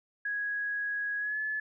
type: tone with pitch glide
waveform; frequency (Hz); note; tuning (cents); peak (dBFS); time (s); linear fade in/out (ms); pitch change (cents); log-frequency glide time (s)
sine; 1661.2 to 1721.8; G#6 to A6; 0 to -38; -30; 0.25-1.6; 5; +62; 1.18-1.39
effects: none